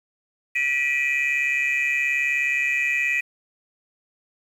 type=tone cluster; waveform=sine; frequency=1944 / 2381 / 2520 Hz; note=B6 / D7 / D#7; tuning=-28 / +23 / +21 cents; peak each=-23 dBFS; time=0.55-3.21 s; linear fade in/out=10 ms; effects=tanh soft clip ceiling -15 dBFS + 8-bit